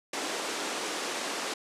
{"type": "band-pass noise", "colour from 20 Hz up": "pink", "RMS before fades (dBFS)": -34, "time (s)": [0.13, 1.54], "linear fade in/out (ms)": 5, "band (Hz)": [290, 8700], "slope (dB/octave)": 24, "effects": ["resampled to 32000 Hz"]}